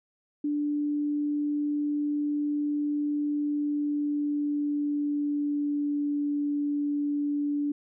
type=tone with pitch glide; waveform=sine; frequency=293.7 to 290.3 Hz; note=D4 to D4; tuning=0 to -20 cents; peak=-25 dBFS; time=0.44-7.72 s; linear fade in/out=5 ms; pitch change=-20 cents; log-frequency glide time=3.27-6.16 s; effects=none